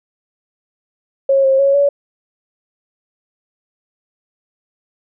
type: tone with pitch steps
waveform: sine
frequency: 545 / 535 / 553 / 567 Hz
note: C#5 / C5 / C#5 / C#5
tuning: -29 / +38 / -4 / +39 cents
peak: -9 dBFS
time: 1.29-1.89 s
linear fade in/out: 5 ms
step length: 150 ms
effects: none